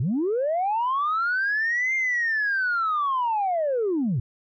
sine linear two-way sweep, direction up then down, 103.9 to 2120 to 103.9 Hz, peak -20 dBFS, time 0-4.2 s, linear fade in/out 5 ms, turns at 1.95 s, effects tanh soft clip ceiling -18 dBFS

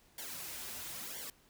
white noise with flanger, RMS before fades -44 dBFS, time 0.18-1.3 s, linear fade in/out 2 ms, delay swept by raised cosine 0.77 to 6.47 ms, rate 1 Hz, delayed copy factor -1, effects pink hiss -66 dBFS RMS until 1.49 s

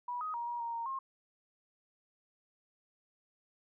sine tone with pitch steps, 975 / 1255 / 945 / 954 / 933 / 927 / 1070 Hz, B5 / D#6 / A#5 / A#5 / A#5 / A#5 / C6, -23 / +15 / +23 / +40 / +1 / -10 / +38 cents, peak -35 dBFS, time 0.08-0.99 s, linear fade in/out 5 ms, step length 130 ms, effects none

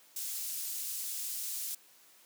pink high-pass noise, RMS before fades -38 dBFS, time 0.16-1.75 s, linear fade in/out 5 ms, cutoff 7400 Hz, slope 12 dB/octave, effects white hiss -61 dBFS RMS until 2.25 s + high-pass 200 Hz 12 dB/octave

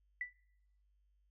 sine tone with exponential decay, 1975.5 Hz, B6, in tune, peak -33 dBFS, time 0.21-0.33 s, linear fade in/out 2 ms, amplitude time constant 26 ms, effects noise-tail reverb RT60 0.8 s tail -23 dB re dry + added 50 Hz sine -70 dBFS peak until 1.3 s

